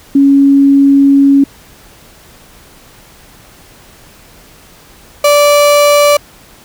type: tone pair in turn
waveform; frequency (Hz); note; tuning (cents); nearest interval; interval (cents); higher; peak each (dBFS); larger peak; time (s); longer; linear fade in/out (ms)
sine / 35% pulse; 277.6 / 582.5; C#4 / D5; +3 / -14; octave + minor second; 1283; second; -3; neither; 0.15-1.44 / 5.24-6.17; first; 5
effects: pink hiss -40 dBFS RMS until 6.64 s